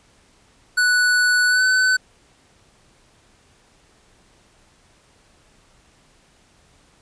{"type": "tone with pitch glide", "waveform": "square", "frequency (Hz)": [1480, 1512], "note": ["F#6", "F#6"], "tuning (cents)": [0, 37], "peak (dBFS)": -15, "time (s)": [0.77, 1.97], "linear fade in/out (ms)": 10, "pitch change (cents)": 37, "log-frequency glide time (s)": [1.48, 1.63], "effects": ["pink hiss -56 dBFS RMS until 7.01 s", "resampled to 22050 Hz"]}